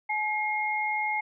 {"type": "tone pair together", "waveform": "sine", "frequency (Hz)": [849.7, 2141], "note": ["G#5", "C7"], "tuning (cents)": [39, 39], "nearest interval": "octave + major third", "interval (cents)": 1600, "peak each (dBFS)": [-29, -28], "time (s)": [0.09, 1.21], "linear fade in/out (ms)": 10, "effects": []}